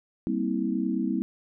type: chord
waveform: sine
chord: C dominant seventh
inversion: second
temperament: equal with one note detuned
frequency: 196 / 233.1 / 261.6 / 323.6 Hz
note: G3 / Bb3 / C4 / E4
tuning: 0 / 0 / 0 / -32 cents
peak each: -30 dBFS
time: 0.27-1.22 s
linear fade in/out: 0 ms
effects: none